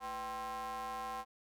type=ring-modulated tone; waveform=square; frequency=138.7 Hz; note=C#3; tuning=1 cent sharp; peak=-37 dBFS; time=0-1.25 s; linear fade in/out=50 ms; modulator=915 Hz; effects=none